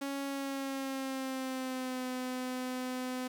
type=tone with pitch glide; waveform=sawtooth; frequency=277.1 to 254.1 Hz; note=C#4 to B3; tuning=-1 to +49 cents; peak=-31 dBFS; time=0.01-3.28 s; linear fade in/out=10 ms; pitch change=-150 cents; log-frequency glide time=0.26-2.06 s; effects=10-bit